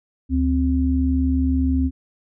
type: tone pair together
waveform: sine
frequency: 73.42 / 261.6 Hz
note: D2 / C4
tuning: 0 / 0 cents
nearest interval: octave + minor seventh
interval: 2200 cents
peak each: -19 dBFS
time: 0.29-1.91 s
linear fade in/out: 50 ms
effects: none